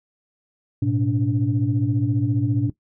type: tone cluster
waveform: sine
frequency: 108.1 / 122.9 / 288.9 Hz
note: A2 / B2 / D4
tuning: -30 / -8 / -28 cents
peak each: -22 dBFS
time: 0.82-2.7 s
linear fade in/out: 5 ms
effects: noise-tail reverb RT60 0.1 s tail -17 dB re dry + tanh soft clip ceiling -9 dBFS